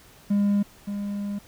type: tone pair in turn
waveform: triangle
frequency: 202.8 / 202.8 Hz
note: G#3 / G#3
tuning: -41 / -41 cents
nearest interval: unison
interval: 0 cents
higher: neither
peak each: -16 / -25 dBFS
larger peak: first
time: 0.3-0.63 / 0.87-1.39 s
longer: second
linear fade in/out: 10 ms
effects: tanh soft clip ceiling -12 dBFS + pink hiss -52 dBFS RMS until 1.47 s